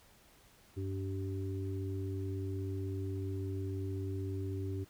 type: harmonic tone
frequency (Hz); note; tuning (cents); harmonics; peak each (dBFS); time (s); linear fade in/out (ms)
96.3; G2; -30; 1 / 3 / 4; -36 / -43 / -43; 0.76-4.85; 20
effects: pink hiss -63 dBFS RMS until 4.89 s